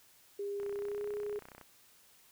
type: tone with pitch glide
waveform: sine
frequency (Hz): 403.7 to 414.3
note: G#4 to G#4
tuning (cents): -49 to -4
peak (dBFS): -35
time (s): 0.39-1.39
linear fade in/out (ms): 5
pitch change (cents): +45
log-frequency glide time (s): 0.73-1.08
type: click train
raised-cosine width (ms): 0.5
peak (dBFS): -35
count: 33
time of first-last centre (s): 0.6-1.613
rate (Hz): 31.6
effects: white hiss -63 dBFS RMS until 2.31 s